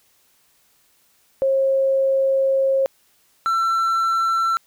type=tone pair in turn; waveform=sine / triangle; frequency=538 / 1344 Hz; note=C5 / E6; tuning=+48 / +33 cents; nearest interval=octave + major third; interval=1585 cents; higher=second; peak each=-15 dBFS; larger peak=neither; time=1.42-2.86 / 3.46-4.57 s; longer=first; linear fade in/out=0 ms; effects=white hiss -60 dBFS RMS until 4.66 s